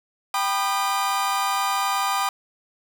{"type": "chord", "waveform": "40% pulse", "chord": "G augmented", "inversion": "none", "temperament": "equal with one note detuned", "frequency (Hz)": [784, 987.8, 1215.4], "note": ["G5", "B5", "D#6"], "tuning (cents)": [0, 0, -41], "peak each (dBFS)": [-25, -26, -24], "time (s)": [0.34, 2.29], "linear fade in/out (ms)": 2, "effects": []}